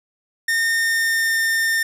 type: tone with pitch glide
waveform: 45% pulse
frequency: 1825 to 1810.3 Hz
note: A#6 to A6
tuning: -37 to +49 cents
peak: -17 dBFS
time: 0.48-1.83 s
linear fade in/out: 5 ms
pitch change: -14 cents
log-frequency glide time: 0.77-1.39 s
effects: none